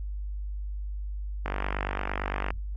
click train, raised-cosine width 0.5 ms, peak -15 dBFS, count 52, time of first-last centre 1.46-2.505 s, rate 48.8 Hz, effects added 50 Hz sine -31 dBFS peak until 2.76 s + AAC 32 kbps

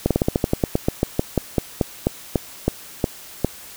slowing click train, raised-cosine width 2 ms, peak -3 dBFS, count 21, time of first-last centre 0.06-3.446 s, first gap 47 ms, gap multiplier 1.12, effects white hiss -40 dBFS RMS until 3.76 s

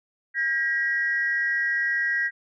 sine tone pair together, 1614 / 1911 Hz, G#6 / A#6, -50 / +43 cents, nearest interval minor third, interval 293 cents, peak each -25 / -23 dBFS, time 0.34-2.31 s, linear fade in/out 50 ms, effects tanh soft clip ceiling -14 dBFS

